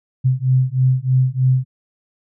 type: beating tone pair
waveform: sine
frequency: 127.8 / 131 Hz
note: C3 / C3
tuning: -40 / +2 cents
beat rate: 3.2 Hz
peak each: -16 dBFS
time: 0.24-1.65 s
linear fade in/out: 20 ms
effects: none